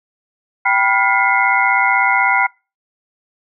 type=tone cluster; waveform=sine; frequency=781 / 979 / 1419 / 2028 / 2144 Hz; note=G5 / B5 / F6 / B6 / C7; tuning=-7 / -15 / +27 / +45 / +42 cents; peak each=-18 dBFS; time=0.65-2.47 s; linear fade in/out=10 ms; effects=noise-tail reverb RT60 0.3 s tail -26 dB re dry